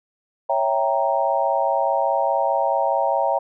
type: chord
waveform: sine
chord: C# diminished seventh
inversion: none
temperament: equal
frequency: 554.4 / 659.3 / 784 / 932.3 Hz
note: C#5 / E5 / G5 / Bb5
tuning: 0 / 0 / 0 / 0 cents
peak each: -23 dBFS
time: 0.49-3.39 s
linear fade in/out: 10 ms
effects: none